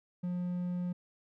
triangle tone, 178.1 Hz, F3, 34 cents sharp, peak -30 dBFS, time 0.23-0.93 s, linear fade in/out 10 ms, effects none

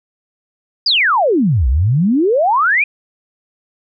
sine exponential two-way sweep, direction down then up, 5080 to 58 to 2519 Hz, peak -10 dBFS, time 0.86-2.84 s, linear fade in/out 5 ms, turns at 1.68 s, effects none

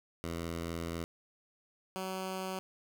10% pulse tone pair in turn, 83.9 / 188.35 Hz, E2 / F#3, +31 / +31 cents, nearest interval octave + major second, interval 1400 cents, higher second, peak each -28 dBFS, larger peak neither, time 0.24-1.04 / 1.96-2.59 s, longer first, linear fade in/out 0 ms, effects none

